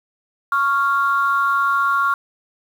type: tone pair together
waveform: sine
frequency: 1108.7 / 1392.8 Hz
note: C#6 / F6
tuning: 0 / -5 cents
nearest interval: major third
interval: 395 cents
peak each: -17 dBFS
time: 0.52-2.14 s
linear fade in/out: 2 ms
effects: tanh soft clip ceiling -8 dBFS + 7-bit